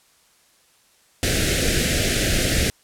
pink band-stop noise, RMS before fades -20 dBFS, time 1.23-2.7 s, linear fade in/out 0 ms, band 660 to 1500 Hz, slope 48 dB/octave, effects white hiss -58 dBFS RMS until 2.83 s + low-pass 11000 Hz 12 dB/octave

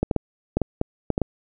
clicks, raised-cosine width 2 ms, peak -7 dBFS, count 9, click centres 0.03 / 0.112 / 0.163 / 0.57 / 0.617 / 0.814 / 1.103 / 1.179 / 1.217 s, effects none

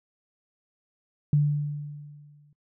sine tone with exponential decay, 146.83 Hz, D3, in tune, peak -16 dBFS, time 1.33-2.53 s, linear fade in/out 2 ms, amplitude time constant 260 ms, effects noise-tail reverb RT60 0.1 s tail -23 dB re dry

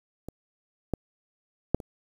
clicks, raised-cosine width 2 ms, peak -24 / -13 / -7 / -25 dBFS, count 4, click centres 0.286 / 0.937 / 1.746 / 1.802 s, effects 8-bit

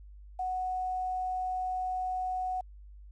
sine tone with quantisation, 740 Hz, F#5, in tune, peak -30 dBFS, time 0.39-2.61 s, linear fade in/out 5 ms, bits 10, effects added 50 Hz sine -47 dBFS peak until 3.11 s + resampled to 22050 Hz

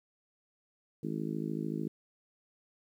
harmonic tone, 53.5 Hz, A1, 48 cents flat, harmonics 3 / 4 / 5 / 6 / 7 / 8, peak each -38 / -38 / -40 / -39 / -44 / -46 dBFS, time 1.03-1.88 s, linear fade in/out 5 ms, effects 11-bit

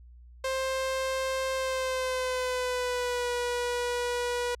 sawtooth tone with pitch glide, 527 to 486.1 Hz, C5 to B4, +12 to -28 cents, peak -24 dBFS, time 0.44-4.55 s, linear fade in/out 5 ms, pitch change -140 cents, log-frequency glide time 1.55-3.32 s, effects added 60 Hz sine -48 dBFS peak until 4.6 s + low-pass 10000 Hz 12 dB/octave

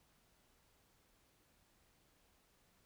silence, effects pink hiss -73 dBFS RMS until 2.85 s

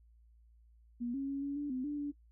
sine tone with pitch steps, 240.3 / 274 / 276.9 / 281.7 / 290.1 / 256.7 / 292.7 / 288.8 Hz, B3 / C#4 / C#4 / C#4 / D4 / C4 / D4 / D4, -47 / -20 / -2 / +28 / -21 / -33 / -6 / -29 cents, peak -34 dBFS, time 1-2.12 s, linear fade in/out 20 ms, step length 140 ms, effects noise-tail reverb RT60 0.1 s tail -20 dB re dry + added 57 Hz sine -60 dBFS peak until 2.31 s

